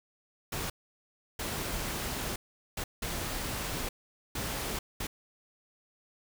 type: noise bursts at uneven times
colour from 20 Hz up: pink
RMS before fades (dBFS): -35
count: 6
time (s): 0.52-0.7 / 1.39-2.36 / 2.77-2.84 / 3.02-3.89 / 4.35-4.79 / 5-5.07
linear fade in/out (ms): 5
effects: none